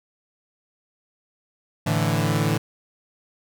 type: chord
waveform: sawtooth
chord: A suspended fourth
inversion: none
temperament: equal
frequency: 110 / 146.83 / 164.81 Hz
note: A2 / D3 / E3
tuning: 0 / 0 / 0 cents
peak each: -20 dBFS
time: 1.86-2.58 s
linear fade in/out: 10 ms
effects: none